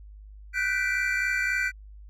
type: chord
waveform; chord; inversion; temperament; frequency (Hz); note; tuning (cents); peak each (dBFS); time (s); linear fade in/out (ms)
triangle; G major seventh; third; equal with one note detuned; 1480 / 1543.7 / 1975.5 / 2349; F#6 / G6 / B6 / D7; 0 / -27 / 0 / 0; -28; 0.53-1.72; 50
effects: added 51 Hz sine -43 dBFS peak until 2.09 s